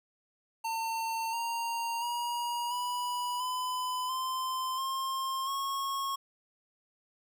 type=tone with pitch steps; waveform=square; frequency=904 / 928.9 / 954.4 / 980.7 / 1007.7 / 1035.4 / 1063.9 / 1093.2 Hz; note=A5 / A#5 / A#5 / B5 / B5 / C6 / C6 / C#6; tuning=+47 / -6 / +41 / -12 / +35 / -18 / +29 / -24 cents; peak=-32 dBFS; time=0.64-6.16 s; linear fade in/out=10 ms; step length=690 ms; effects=none